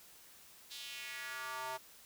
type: tone with high-pass filter sweep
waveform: square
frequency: 129.5 Hz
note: C3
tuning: 17 cents flat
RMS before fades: -44 dBFS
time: 0.7-1.78 s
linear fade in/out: 20 ms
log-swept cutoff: 3900 to 770 Hz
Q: 2.5
effects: white hiss -59 dBFS RMS until 2.05 s